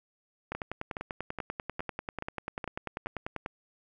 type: two click trains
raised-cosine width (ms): 0.5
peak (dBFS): -20 / -19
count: 7 / 31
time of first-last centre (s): 0.55-3.06 / 0.52-3.461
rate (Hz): 2.39 / 10.2
effects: none